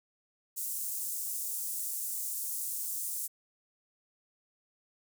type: high-pass noise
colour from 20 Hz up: pink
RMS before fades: -36 dBFS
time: 0.56-3.28 s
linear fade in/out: 20 ms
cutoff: 7800 Hz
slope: 24 dB/octave
effects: none